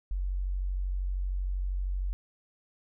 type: tone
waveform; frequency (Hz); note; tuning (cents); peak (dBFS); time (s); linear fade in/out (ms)
sine; 46.43; F#1; +7; -28; 0.11-2.13; 0
effects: none